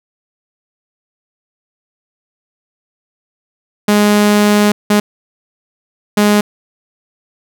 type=tone bursts at uneven times; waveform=sawtooth; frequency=207.7 Hz; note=G#3; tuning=in tune; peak=-4 dBFS; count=3; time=3.88-4.72 / 4.9-5 / 6.17-6.41 s; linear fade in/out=5 ms; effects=none